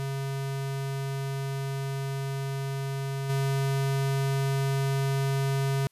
square tone with level steps, 136.6 Hz, C#3, 25 cents flat, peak -30 / -25 dBFS, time 0-5.87 s, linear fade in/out 0 ms, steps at 3.29 s, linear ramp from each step 10 ms, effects white hiss -70 dBFS RMS until 5.91 s + resampled to 32000 Hz

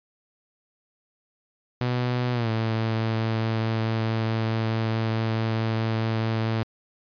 sawtooth tone with pitch glide, 123.47 to 111.92 Hz, B2 to A2, 0 to +30 cents, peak -19 dBFS, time 1.81-6.63 s, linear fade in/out 0 ms, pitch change -170 cents, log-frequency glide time 2.33-2.49 s, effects resampled to 11025 Hz

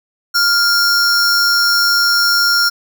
square tone pair together, 1400 / 5466 Hz, F6 / F8, +4 / -38 cents, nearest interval 2 octaves, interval 2358 cents, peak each -14 dBFS, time 0.34-2.7 s, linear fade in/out 20 ms, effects none

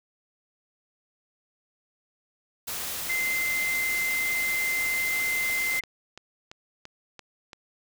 white noise, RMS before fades -33 dBFS, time 2.67-5.8 s, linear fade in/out 10 ms
sine tone, 2076 Hz, C7, 14 cents flat, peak -25 dBFS, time 3.09-5.81 s, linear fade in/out 10 ms
click train, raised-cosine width 0.2 ms, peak -25 dBFS, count 9, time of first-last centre 4.82-7.532 s, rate 2.95 Hz
effects none

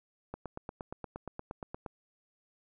click train, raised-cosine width 1 ms, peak -25 dBFS, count 14, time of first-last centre 0.34-1.862 s, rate 8.54 Hz, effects none

